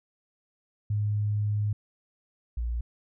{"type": "tone pair in turn", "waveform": "sine", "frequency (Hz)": [104.5, 58.65], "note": ["G#2", "A#1"], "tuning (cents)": [11, 11], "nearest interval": "minor seventh", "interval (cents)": 1000, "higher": "first", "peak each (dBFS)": [-24, -27], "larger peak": "first", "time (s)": [[0.9, 1.73], [2.57, 2.81]], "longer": "first", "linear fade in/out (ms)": 5, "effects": []}